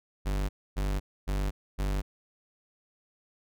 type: tone bursts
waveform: 45% pulse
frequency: 49 Hz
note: G1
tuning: in tune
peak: -27 dBFS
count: 4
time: 0.25-2.02 s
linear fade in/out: 20 ms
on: 240 ms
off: 270 ms
effects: none